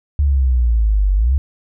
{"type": "exponential two-way sweep", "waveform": "sine", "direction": "down then up", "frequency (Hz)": [73.4, 47.05, 73.4], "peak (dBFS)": -11, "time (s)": [0.19, 1.38], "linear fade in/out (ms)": 0, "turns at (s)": 1.13, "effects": []}